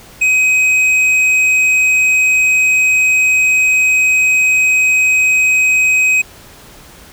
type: tone with hard clipping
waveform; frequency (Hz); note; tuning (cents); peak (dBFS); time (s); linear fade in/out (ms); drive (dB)
sine; 2524; D#7; +24; -10; 0.21-6.22; 10; 6
effects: pink hiss -39 dBFS RMS until 7.12 s